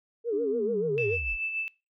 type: tone with vibrato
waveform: sine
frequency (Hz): 438.6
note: A4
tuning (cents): -6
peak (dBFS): -25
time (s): 0.24-1.18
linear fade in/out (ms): 50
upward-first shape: sine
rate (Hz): 6.9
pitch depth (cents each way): 150
type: linear sweep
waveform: sine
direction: down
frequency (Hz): 311.1 to 32.96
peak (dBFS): -33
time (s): 0.32-1.37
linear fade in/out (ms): 20
type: tone with tremolo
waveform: sine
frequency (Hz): 2637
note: E7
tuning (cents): 0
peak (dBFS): -27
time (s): 0.98-1.68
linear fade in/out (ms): 0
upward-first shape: sine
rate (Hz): 7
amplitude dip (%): 50
effects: noise-tail reverb RT60 0.3 s tail -23 dB re dry + tanh soft clip ceiling -14 dBFS